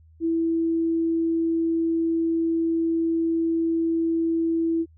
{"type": "tone", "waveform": "sine", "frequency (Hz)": 329.6, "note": "E4", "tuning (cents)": 0, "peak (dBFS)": -20, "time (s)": [0.2, 4.86], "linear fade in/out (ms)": 50, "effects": ["added 80 Hz sine -50 dBFS peak until 4.97 s"]}